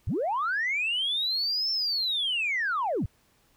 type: linear two-way sweep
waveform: sine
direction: up then down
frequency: 56.9 to 5390 to 56.9 Hz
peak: -24 dBFS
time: 0.07-3.06 s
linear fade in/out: 5 ms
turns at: 1.71 s
effects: tanh soft clip ceiling -21 dBFS + pink hiss -65 dBFS RMS until 3.56 s